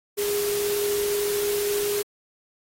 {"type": "tone in noise", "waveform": "sine", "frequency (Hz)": 410.4, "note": "G#4", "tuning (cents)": -21, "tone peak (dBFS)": -23, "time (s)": [0.17, 2.03], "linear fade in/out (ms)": 20, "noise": "white", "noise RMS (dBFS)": -31, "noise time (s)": [0.17, 2.03], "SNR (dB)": 5, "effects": ["AAC 48 kbps"]}